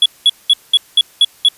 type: tone bursts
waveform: triangle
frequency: 3372 Hz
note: G#7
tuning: 26 cents sharp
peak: -4 dBFS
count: 7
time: 0.02-1.486 s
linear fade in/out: 2 ms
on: 38 ms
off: 200 ms
effects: white hiss -46 dBFS RMS until 1.57 s + resampled to 32000 Hz